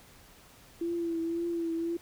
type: tone with vibrato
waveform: sine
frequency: 335.8 Hz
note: E4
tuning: 32 cents sharp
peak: -29 dBFS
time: 0.81-1.97 s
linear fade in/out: 5 ms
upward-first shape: triangle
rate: 1.9 Hz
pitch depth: 40 cents each way
effects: pink hiss -56 dBFS RMS until 2.01 s